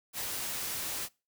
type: noise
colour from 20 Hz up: white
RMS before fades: -36 dBFS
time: 0.13-1.09 s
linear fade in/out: 50 ms
effects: noise-tail reverb RT60 0.3 s tail -24 dB re dry